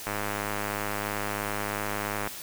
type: click train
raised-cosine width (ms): 0.5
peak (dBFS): -15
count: 228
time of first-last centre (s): 0.07-2.274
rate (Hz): 103
effects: white hiss -40 dBFS RMS until 2.42 s

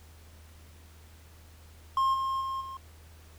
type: tone with level steps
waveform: triangle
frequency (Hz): 1067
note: C6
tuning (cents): +34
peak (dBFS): -21 / -26 / -29 / -36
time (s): 1.97-2.77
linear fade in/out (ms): 2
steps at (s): 2.13 / 2.4 / 2.6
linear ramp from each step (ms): 20
effects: added 79 Hz sine -51 dBFS peak until 3.38 s + pink hiss -58 dBFS RMS until 3.38 s

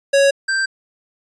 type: tone pair in turn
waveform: square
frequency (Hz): 555 / 1569.8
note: C#5 / G6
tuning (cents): +2 / +2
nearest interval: octave + tritone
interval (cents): 1800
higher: second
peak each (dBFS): -11 / -17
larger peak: first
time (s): 0.13-0.31 / 0.48-0.66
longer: neither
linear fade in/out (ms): 10
effects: resampled to 22050 Hz

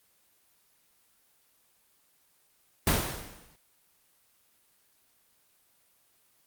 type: noise with exponential decay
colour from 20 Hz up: pink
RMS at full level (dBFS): -22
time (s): 2.87-3.56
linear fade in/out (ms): 2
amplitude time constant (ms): 150
effects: white hiss -67 dBFS RMS until 6.46 s + Opus 24 kbps

